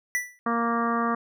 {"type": "tone with exponential decay", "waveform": "square", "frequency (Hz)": 1970, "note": "B6", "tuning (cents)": -5, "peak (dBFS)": -21, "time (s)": [0.15, 0.39], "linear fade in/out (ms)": 0, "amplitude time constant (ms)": 51}
{"type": "harmonic tone", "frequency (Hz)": 233.1, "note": "A#3", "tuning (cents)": 0, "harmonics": [1, 2, 3, 4, 5, 6, 7, 8], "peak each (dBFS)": [-27, -32, -32, -35, -26, -36, -38, -39], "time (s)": [0.46, 1.15], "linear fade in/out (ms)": 5}
{"effects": []}